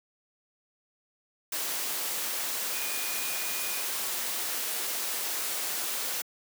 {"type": "tone in noise", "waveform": "sine", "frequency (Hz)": 2452, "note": "D#7", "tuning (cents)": -26, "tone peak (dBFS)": -40, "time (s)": [2.73, 3.82], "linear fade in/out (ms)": 5, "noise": "white", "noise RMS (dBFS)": -32, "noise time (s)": [1.52, 6.22], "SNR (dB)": -11, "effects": ["high-pass 300 Hz 12 dB/octave"]}